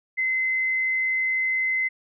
sine tone, 2054 Hz, C7, 33 cents flat, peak -21 dBFS, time 0.17-1.89 s, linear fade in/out 20 ms, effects none

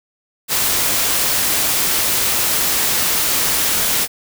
white noise, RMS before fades -17 dBFS, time 0.48-4.08 s, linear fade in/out 50 ms, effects none

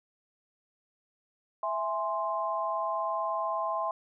sine chord, E augmented, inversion none, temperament equal, 659.3 / 830.6 / 1046.5 Hz, E5 / G#5 / B#5, 0 / 0 / 0 cents, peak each -33 / -35 / -31 dBFS, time 1.63-3.91 s, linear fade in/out 2 ms, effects none

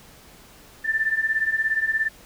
sine beating tone pair, 1763 / 1780 Hz, A6 / A6, +3 / +20 cents, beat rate 17 Hz, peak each -25 / -22 dBFS, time 0.84-2.09 s, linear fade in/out 20 ms, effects pink hiss -49 dBFS RMS until 2.25 s

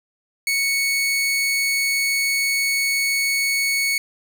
sawtooth tone, 2217 Hz, C#7, in tune, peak -15 dBFS, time 0.47-3.98 s, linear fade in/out 2 ms, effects none

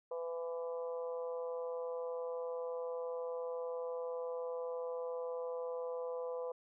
harmonic tone, 167.1 Hz, E3, 24 cents sharp, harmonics 3 / 4 / 5 / 6 / 7, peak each -38 / -50 / -54 / -50 / -56 dBFS, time 0.11-6.52 s, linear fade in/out 5 ms, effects none

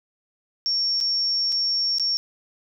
sine tone with dropouts, 5490 Hz, F8, 31 cents flat, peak -20 dBFS, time 0.66-2.17 s, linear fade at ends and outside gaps 0 ms, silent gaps 1.003-1.01 / 1.521-1.525 / 1.984-1.997 s, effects 10-bit

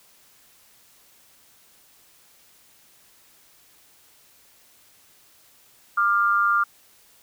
sine tone pair together, 1193.1 / 1396.9 Hz, D6 / F6, +27 / 0 cents, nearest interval minor third, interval 273 cents, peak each -20 dBFS, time 5.97-6.64 s, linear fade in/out 10 ms, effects white hiss -56 dBFS RMS until 7.22 s

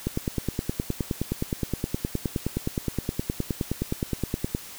click train, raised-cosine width 3 ms, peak -12 dBFS, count 44, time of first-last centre 0.07-4.549 s, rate 9.6 Hz, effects white hiss -42 dBFS RMS until 4.78 s

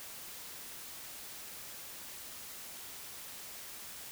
silence, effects white hiss -47 dBFS RMS until 4.11 s

